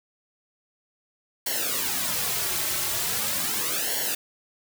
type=noise with flanger; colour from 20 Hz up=white; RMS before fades=-27 dBFS; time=1.46-4.15 s; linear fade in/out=5 ms; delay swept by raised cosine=0.8 to 4.2 ms; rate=0.4 Hz; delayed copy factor=-0.85; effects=none